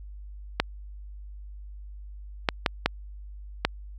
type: clicks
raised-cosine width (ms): 0.3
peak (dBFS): -4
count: 5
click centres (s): 0.6 / 2.488 / 2.662 / 2.86 / 3.65
effects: added 50 Hz sine -39 dBFS peak until 3.98 s